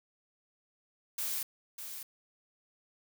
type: noise with echo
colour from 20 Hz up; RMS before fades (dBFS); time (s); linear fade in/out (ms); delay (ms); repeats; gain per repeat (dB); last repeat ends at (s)
blue; -35; 1.18-1.43; 5; 600; 1; -8; 2.03
effects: none